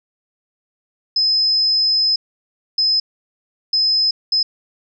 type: tone bursts at uneven times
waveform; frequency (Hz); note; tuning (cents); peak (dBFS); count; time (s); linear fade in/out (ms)
sine; 5100; D#8; +42; -13; 4; 1.16-2.16 / 2.78-3 / 3.73-4.11 / 4.32-4.43; 5
effects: none